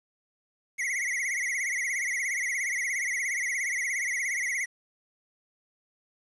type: tone with vibrato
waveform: square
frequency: 2063 Hz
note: C7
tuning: 25 cents flat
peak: -28 dBFS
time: 0.78-4.66 s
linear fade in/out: 20 ms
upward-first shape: triangle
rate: 17 Hz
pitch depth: 160 cents each way
effects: resampled to 24000 Hz + 9-bit